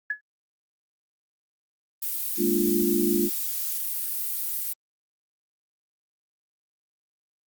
sine tone with exponential decay, 1697 Hz, G#6, 37 cents sharp, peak -21 dBFS, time 0.1-0.21 s, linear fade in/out 5 ms, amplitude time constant 22 ms
violet noise, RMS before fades -29 dBFS, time 2.02-4.73 s, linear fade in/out 5 ms
sine chord, Bb dominant seventh, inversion third, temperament equal, 207.7 / 233.1 / 293.7 / 349.2 Hz, Ab3 / Bb3 / D4 / F4, 0 / 0 / 0 / 0 cents, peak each -27 / -29 / -28 / -24 dBFS, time 2.37-3.3 s, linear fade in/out 50 ms
effects Opus 32 kbps

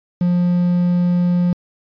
triangle tone with quantisation, 176.6 Hz, F3, 20 cents sharp, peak -11 dBFS, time 0.21-1.53 s, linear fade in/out 2 ms, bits 6, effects resampled to 11025 Hz

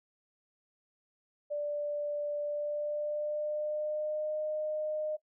sine tone with pitch glide, 587.3 to 612.9 Hz, D5 to D#5, 0 to -26 cents, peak -31 dBFS, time 1.5-5.17 s, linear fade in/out 20 ms, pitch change +74 cents, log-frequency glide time 2.42-4.38 s, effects noise-tail reverb RT60 0.1 s tail -17 dB re dry

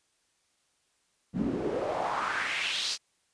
pink noise with band-pass filter sweep, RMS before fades -31 dBFS, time 1.33-2.98 s, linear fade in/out 50 ms, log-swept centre 200 to 5200 Hz, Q 3.2, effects white hiss -72 dBFS RMS until 3.33 s + resampled to 22050 Hz

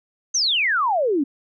sine exponential sweep, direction down, 6470 to 262.2 Hz, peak -17 dBFS, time 0.34-1.24 s, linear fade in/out 10 ms, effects none

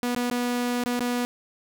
sawtooth tone with dropouts, 244 Hz, B3, 21 cents flat, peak -20 dBFS, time 0.03-1.25 s, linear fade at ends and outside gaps 0 ms, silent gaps 0.149-0.163 / 0.299-0.312 / 0.838-0.86 / 0.994-1.006 s, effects none

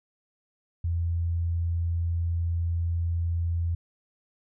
sine tone, 84.7 Hz, E2, 48 cents sharp, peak -24 dBFS, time 0.84-3.75 s, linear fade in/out 5 ms, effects none

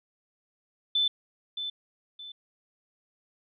sine tone with echo, 3520 Hz, A7, in tune, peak -22 dBFS, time 0.95-1.08 s, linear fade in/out 5 ms, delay 620 ms, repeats 2, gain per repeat -9 dB, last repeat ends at 2.32 s, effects none

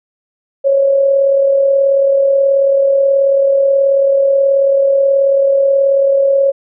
sine tone with amplitude modulation, 550 Hz, C#5, 14 cents flat, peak -6 dBFS, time 0.64-6.52 s, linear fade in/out 20 ms, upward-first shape sine, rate 38.5 Hz, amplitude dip 40%, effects none

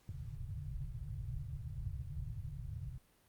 white low-pass noise, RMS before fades -43 dBFS, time 0.09-2.98 s, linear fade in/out 2 ms, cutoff 150 Hz, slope 96 dB/octave, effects pink hiss -70 dBFS RMS until 3.28 s + Opus 48 kbps

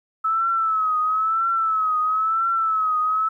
sine tone with vibrato, 1300 Hz, E6, 24 cents flat, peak -18 dBFS, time 0.24-3.29 s, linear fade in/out 10 ms, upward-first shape triangle, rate 1 Hz, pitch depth 81 cents each way, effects 10-bit

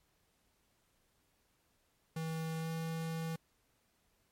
square tone with pitch glide, 161.4 to 162.99 Hz, E3 to E3, -36 to -19 cents, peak -37 dBFS, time 2.16-3.36 s, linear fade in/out 5 ms, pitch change +17 cents, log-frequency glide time 2.59-2.69 s, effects pink hiss -75 dBFS RMS until 4.31 s + MP3 64 kbps

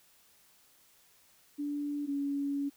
sine tone pair in turn, 290 / 281.9 Hz, D4 / C#4, -22 / +29 cents, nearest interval unison, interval 49 cents, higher first, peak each -32 / -30 dBFS, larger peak second, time 1.58-2.07 / 2.07-2.7 s, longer second, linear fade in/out 20 ms, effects white hiss -64 dBFS RMS until 2.76 s

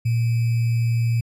sine tone with sample-and-hold, 116.54 Hz, A#2, in tune, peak -17 dBFS, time 0.05-1.21 s, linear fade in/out 10 ms, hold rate 2450 Hz, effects resampled to 32000 Hz

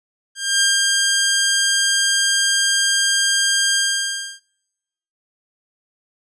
10% pulse tone with ADSR envelope, 1600 Hz, G6, 35 cents sharp, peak -4 dBFS, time 0.35-4.4 s, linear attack 260 ms, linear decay 170 ms, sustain -2 dB, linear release 640 ms, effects noise-tail reverb RT60 1.0 s tail -26 dB re dry + resampled to 22050 Hz

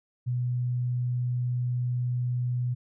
sine tone, 123.47 Hz, B2, in tune, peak -25 dBFS, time 0.26-2.75 s, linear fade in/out 20 ms, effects none

